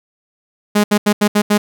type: tone bursts at uneven times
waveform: sawtooth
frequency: 207.7 Hz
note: G#3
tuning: in tune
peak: -6 dBFS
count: 6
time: 0.75-0.84 / 0.91-0.98 / 1.06-1.13 / 1.21-1.28 / 1.35-1.42 / 1.5-1.58 s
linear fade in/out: 10 ms
effects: none